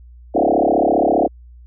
sine tone with frequency modulation, 508 Hz, B4, 49 cents sharp, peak -12 dBFS, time 0.34-1.28 s, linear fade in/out 20 ms, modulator 35 Hz, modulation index 7, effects added 60 Hz sine -39 dBFS peak until 1.66 s

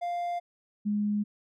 triangle / sine tone pair in turn, 698.5 / 207.7 Hz, F5 / G#3, 0 / 0 cents, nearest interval octave + major sixth, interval 2100 cents, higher first, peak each -27 / -25 dBFS, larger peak second, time 0.01-0.4 / 0.85-1.24 s, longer neither, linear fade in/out 20 ms, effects none

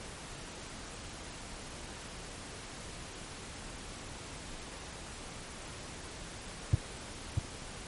triangle tone with echo, 103.8 Hz, G#2, in tune, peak -16 dBFS, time 6.73-6.75 s, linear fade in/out 5 ms, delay 640 ms, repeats 1, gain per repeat -5 dB, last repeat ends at 7.39 s, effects pink hiss -45 dBFS RMS until 7.87 s + MP3 48 kbps

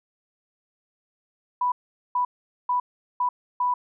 sine tone bursts at uneven times, 987.8 Hz, B5, in tune, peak -20 dBFS, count 5, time 1.61-1.72 / 2.15-2.25 / 2.69-2.8 / 3.2-3.29 / 3.6-3.74 s, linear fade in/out 5 ms, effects none

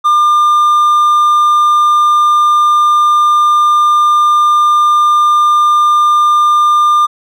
triangle tone, 1200 Hz, D6, 37 cents sharp, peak -4 dBFS, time 0.04-7.07 s, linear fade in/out 20 ms, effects none

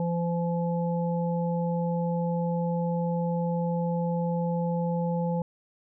harmonic tone, 170.8 Hz, F3, 38 cents flat, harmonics 1 / 3 / 5, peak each -26 / -31 / -35 dBFS, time 0-5.42 s, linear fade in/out 2 ms, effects none

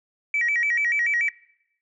sine tone with vibrato, 2093 Hz, C7, in tune, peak -19 dBFS, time 0.34-1.29 s, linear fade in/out 2 ms, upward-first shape square, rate 6.9 Hz, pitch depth 170 cents each way, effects noise-tail reverb RT60 0.8 s tail -22 dB re dry + tanh soft clip ceiling -15 dBFS

